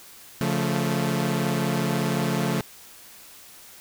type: chord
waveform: sawtooth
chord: Db augmented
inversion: none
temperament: equal with one note detuned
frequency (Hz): 140.53 / 174.61 / 220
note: Db3 / F3 / A3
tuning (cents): +24 / 0 / 0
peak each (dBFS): -23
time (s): 0.41-2.61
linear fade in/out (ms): 0
effects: white hiss -47 dBFS RMS until 3.8 s

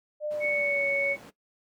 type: tone with pitch glide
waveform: sine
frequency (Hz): 601 to 560.8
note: D5 to C#5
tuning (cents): +40 to +20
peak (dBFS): -28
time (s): 0.2-1.17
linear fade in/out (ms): 50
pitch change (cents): -120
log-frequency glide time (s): 0.35-0.86
type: noise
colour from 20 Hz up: brown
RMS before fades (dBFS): -37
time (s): 0.3-1.31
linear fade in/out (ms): 20
type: tone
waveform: sine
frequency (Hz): 2217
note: C#7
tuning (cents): 0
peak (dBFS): -25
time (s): 0.4-1.17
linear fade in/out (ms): 50
effects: noise-tail reverb RT60 0.1 s tail -17 dB re dry + high-pass 300 Hz 12 dB/octave

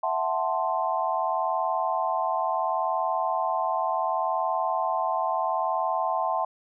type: chord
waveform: sine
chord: F# half-diminished seventh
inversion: third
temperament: equal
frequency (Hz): 659.3 / 740 / 880 / 1046.5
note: E5 / F#5 / A5 / C6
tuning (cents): 0 / 0 / 0 / 0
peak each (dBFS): -29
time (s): 0.03-6.45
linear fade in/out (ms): 5
effects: none

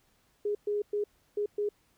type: tone bursts at uneven times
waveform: sine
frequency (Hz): 413.8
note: G#4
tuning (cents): -6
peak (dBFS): -27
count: 5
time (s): 0.45-0.55 / 0.67-0.82 / 0.93-1.04 / 1.37-1.46 / 1.58-1.69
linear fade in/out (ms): 5
effects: pink hiss -69 dBFS RMS until 1.97 s

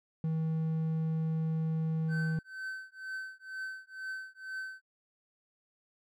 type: tone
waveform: triangle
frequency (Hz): 160.1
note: D#3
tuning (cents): +50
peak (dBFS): -27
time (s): 0.24-2.39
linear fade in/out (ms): 2
type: tone with tremolo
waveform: triangle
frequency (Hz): 1534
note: G6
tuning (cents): -38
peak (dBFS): -33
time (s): 2.08-4.82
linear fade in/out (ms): 50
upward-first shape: triangle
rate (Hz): 2.1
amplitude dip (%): 100
effects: none

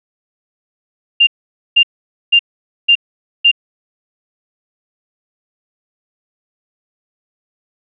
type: tone bursts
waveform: sine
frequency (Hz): 2794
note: F7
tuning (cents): 0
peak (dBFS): -5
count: 5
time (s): 1.2-3.515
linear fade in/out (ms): 10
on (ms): 71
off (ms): 490
effects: none

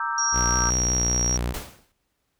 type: chord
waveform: sine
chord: E half-diminished seventh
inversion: second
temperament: equal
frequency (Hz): 932.3 / 1174.7 / 1318.5 / 1568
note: Bb5 / D6 / E6 / G6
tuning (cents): 0 / 0 / 0 / 0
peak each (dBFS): -29 / -31 / -29 / -30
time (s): 0-0.7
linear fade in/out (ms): 2
type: tone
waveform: sine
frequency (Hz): 5660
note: F8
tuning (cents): +22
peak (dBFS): -22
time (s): 0.18-1.37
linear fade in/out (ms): 2
type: tone with vibrato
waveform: sawtooth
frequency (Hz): 61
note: B1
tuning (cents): -21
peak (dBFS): -20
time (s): 0.32-1.55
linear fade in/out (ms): 50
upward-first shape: sine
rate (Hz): 5.2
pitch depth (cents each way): 50
type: noise with exponential decay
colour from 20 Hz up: pink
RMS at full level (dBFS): -29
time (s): 1.54-1.92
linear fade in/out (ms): 1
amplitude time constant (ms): 81
effects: pink hiss -74 dBFS RMS until 2.39 s

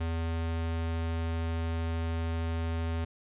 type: tone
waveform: square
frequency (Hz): 82.41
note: E2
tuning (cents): 0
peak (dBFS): -30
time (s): 0-3.05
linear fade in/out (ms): 10
effects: resampled to 8000 Hz + 12-bit

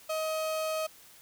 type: tone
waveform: 35% pulse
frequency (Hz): 631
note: D#5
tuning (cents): +24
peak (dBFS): -28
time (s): 0.09-0.87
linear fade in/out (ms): 10
effects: white hiss -55 dBFS RMS until 1.21 s

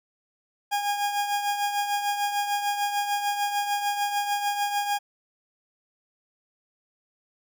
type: tone with tremolo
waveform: 40% pulse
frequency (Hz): 817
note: G#5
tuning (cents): -29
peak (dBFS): -21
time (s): 0.71-4.99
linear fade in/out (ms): 20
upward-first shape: triangle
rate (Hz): 6.7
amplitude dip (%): 60
effects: none

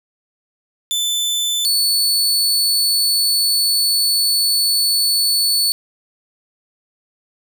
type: tone pair in turn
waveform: sawtooth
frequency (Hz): 3520 / 4448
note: A7 / C#8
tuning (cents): 0 / +5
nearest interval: major third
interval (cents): 405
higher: second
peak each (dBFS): -14 / -11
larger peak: second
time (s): 0.91-1.65 / 1.65-5.72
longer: second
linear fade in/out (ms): 0
effects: none

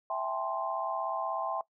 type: chord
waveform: sine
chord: A minor seventh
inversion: second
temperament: equal with one note detuned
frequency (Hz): 659.3 / 784 / 860.4 / 1046.5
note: E5 / G5 / A5 / C6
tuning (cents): 0 / 0 / -39 / 0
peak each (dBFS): -35 / -36 / -40 / -35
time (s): 0.1-1.61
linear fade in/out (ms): 2
effects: noise-tail reverb RT60 0.1 s tail -19 dB re dry

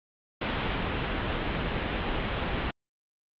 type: low-pass noise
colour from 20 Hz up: pink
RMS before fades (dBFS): -30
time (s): 0.41-2.71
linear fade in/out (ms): 5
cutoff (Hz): 3500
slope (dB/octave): 48
effects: Opus 48 kbps

